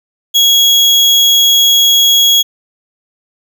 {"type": "tone", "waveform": "35% pulse", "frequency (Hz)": 3322, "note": "G#7", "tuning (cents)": 0, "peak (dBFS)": -4, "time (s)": [0.34, 2.43], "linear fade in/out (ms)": 20, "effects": []}